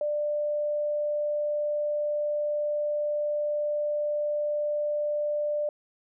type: tone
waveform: sine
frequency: 593 Hz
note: D5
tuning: 17 cents sharp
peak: -25 dBFS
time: 0.01-5.69 s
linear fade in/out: 2 ms
effects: none